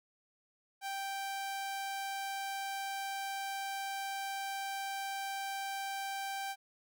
sawtooth tone, 784 Hz, G5, in tune, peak -33 dBFS, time 0.81-6.56 s, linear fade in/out 50 ms, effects none

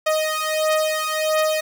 sawtooth beating tone pair, 622.3 / 623.8 Hz, D#5 / D#5, 0 / +4 cents, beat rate 1.5 Hz, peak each -18 dBFS, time 0.06-1.61 s, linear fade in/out 10 ms, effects none

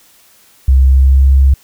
sine tone with pitch glide, 66 to 67.5 Hz, C2 to C#2, +16 to -45 cents, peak -4 dBFS, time 0.68-1.54 s, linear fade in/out 5 ms, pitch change +39 cents, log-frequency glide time 0.81-1.27 s, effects white hiss -47 dBFS RMS until 1.63 s

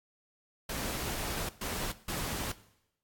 pink noise bursts at uneven times, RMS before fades -36 dBFS, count 3, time 0.69-1.49 / 1.61-1.92 / 2.08-2.52 s, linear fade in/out 5 ms, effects noise-tail reverb RT60 0.8 s tail -17 dB re dry + AAC 64 kbps

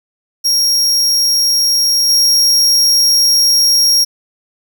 40% pulse tone with level steps, 5588 Hz, F8, in tune, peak -9 / -7 dBFS, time 0.44-4.05 s, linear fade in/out 20 ms, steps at 2.09 s, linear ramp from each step 2 ms, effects none

